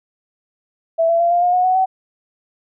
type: tone with pitch steps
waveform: sine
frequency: 659.3 / 672.4 / 685.7 / 699.3 / 713.2 / 727.3 / 741.8 / 756.5 Hz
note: E5 / E5 / F5 / F5 / F5 / F#5 / F#5 / F#5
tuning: 0 / +34 / -32 / +2 / +36 / -30 / +4 / +38 cents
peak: -12 dBFS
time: 0.98-1.86 s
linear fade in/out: 20 ms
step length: 110 ms
effects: none